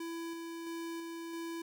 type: tone with tremolo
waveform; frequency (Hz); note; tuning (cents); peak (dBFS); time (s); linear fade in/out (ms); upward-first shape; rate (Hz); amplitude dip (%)
square; 333.2; E4; +19; -39; 0-1.62; 5; square; 1.5; 25
effects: none